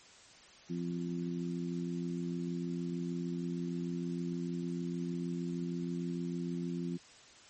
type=harmonic tone; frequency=86.5 Hz; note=F2; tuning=16 cents flat; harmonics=2 / 3 / 4; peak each=-36 / -40 / -42 dBFS; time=0.69-6.98 s; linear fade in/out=20 ms; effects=white hiss -57 dBFS RMS until 7.49 s + MP3 32 kbps